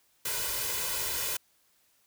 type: noise with comb filter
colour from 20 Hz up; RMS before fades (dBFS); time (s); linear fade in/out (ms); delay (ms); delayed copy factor
white; -32; 0.25-1.37; 5; 2; +0.8
effects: white hiss -68 dBFS RMS until 2.06 s